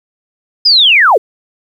sine linear sweep, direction down, 5100 to 349.9 Hz, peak -4 dBFS, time 0.65-1.18 s, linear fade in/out 10 ms, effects 7-bit

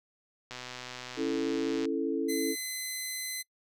click train, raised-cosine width 0.2 ms, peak -23 dBFS, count 169, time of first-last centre 0.51-1.854 s, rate 125 Hz
sine chord, A major, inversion first, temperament just, 275 / 330 / 440 Hz, C#4 / E4 / A4, -14 / +2 / 0 cents, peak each -32 dBFS, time 1.16-2.56 s, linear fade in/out 50 ms
10% pulse tone, 2035 Hz, C7, 49 cents flat, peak -25 dBFS, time 2.28-3.43 s, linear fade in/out 20 ms
effects noise-tail reverb RT60 0.1 s tail -24 dB re dry

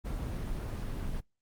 brown noise, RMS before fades -35 dBFS, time 0.04-1.21 s, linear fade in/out 20 ms, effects noise-tail reverb RT60 0.2 s tail -26 dB re dry + Opus 24 kbps

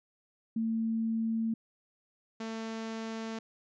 sine / sawtooth tone pair in turn, 225.1 / 223.7 Hz, A3 / A3, +40 / +29 cents, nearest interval unison, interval 11 cents, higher first, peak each -28 / -32 dBFS, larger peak first, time 0.56-1.54 / 2.4-3.39 s, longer second, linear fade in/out 5 ms, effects resampled to 16000 Hz

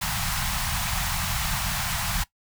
pink band-stop noise, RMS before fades -27 dBFS, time 0.01-2.24 s, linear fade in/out 10 ms, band 190 to 710 Hz, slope 48 dB/octave, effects noise-tail reverb RT60 0.1 s tail -18 dB re dry

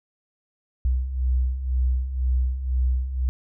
sine beating tone pair, 62 / 64 Hz, B1 / C2, +7 / -38 cents, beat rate 2 Hz, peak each -27 / -21 dBFS, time 0.85-3.29 s, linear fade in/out 0 ms, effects none

